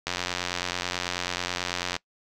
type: click train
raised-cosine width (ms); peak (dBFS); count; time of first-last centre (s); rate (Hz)
0.2; -10; 170; 0.07-1.965; 89.2
effects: noise-tail reverb RT60 0.1 s tail -23 dB re dry